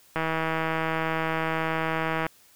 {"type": "click train", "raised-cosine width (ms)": 0.5, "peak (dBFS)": -12, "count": 340, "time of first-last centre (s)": [0.16, 2.266], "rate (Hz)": 161, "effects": ["white hiss -57 dBFS RMS until 2.55 s"]}